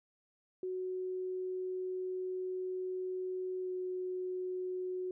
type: tone with pitch glide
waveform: sine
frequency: 370 to 367.4 Hz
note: F#4 to F#4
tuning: 0 to -12 cents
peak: -35 dBFS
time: 0.63-5.11 s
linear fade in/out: 2 ms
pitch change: -12 cents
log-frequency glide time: 3.61-3.7 s
effects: none